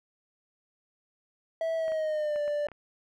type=tone with pitch glide; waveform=triangle; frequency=653 to 588.5 Hz; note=E5 to D5; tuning=-17 to +3 cents; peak=-25 dBFS; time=1.61-2.67 s; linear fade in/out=2 ms; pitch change=-180 cents; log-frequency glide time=1.76-2.4 s
type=clicks; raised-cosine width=0.5 ms; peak=-31 dBFS; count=6; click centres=1.881 / 1.92 / 2.36 / 2.479 / 2.686 / 2.717 s
effects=none